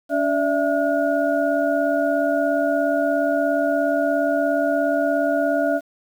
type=tone cluster; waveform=sine; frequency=286.2 / 588 / 665 / 1442 Hz; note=D4 / D5 / E5 / F#6; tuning=-45 / +2 / +15 / -45 cents; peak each=-23 / -24 / -20 / -28 dBFS; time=0.09-5.81 s; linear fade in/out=50 ms; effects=8-bit